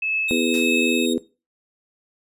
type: tone with tremolo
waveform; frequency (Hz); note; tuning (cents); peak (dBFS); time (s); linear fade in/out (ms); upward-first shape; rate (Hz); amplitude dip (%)
sine; 2600; E7; -24; -19; 0.02-1.06; 5; triangle; 1.7; 60
type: tone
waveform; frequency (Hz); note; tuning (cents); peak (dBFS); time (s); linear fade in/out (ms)
sawtooth; 3729; A#7; 0; -23; 0.28-1.14; 10
type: harmonic tone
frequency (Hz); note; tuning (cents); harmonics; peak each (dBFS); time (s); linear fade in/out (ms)
82.41; E2; 0; 3 / 4 / 5 / 6; -22 / -24 / -26 / -28; 0.31-1.18; 0
type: noise with exponential decay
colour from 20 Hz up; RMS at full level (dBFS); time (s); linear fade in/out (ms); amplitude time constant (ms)
white; -33; 0.54-0.85; 0; 67
effects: noise-tail reverb RT60 0.3 s tail -18 dB re dry + resampled to 32000 Hz